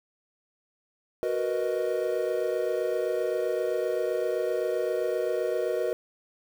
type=chord; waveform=triangle; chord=B major seventh; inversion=second; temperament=equal; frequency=370 / 466.2 / 493.9 / 622.3 Hz; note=F#4 / A#4 / B4 / D#5; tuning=0 / 0 / 0 / 0 cents; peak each=-29 dBFS; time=1.23-5.93 s; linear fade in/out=0 ms; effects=8-bit